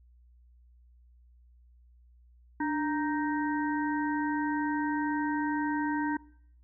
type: harmonic tone with a mistuned harmonic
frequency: 311.1 Hz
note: D#4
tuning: in tune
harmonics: 1 / 3 / 5 / 6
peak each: -29 / -33 / -38 / -41 dBFS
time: 2.6-6.17 s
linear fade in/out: 5 ms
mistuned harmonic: 1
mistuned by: -84 cents
effects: noise-tail reverb RT60 0.7 s tail -23 dB re dry + added 60 Hz sine -56 dBFS peak until 6.63 s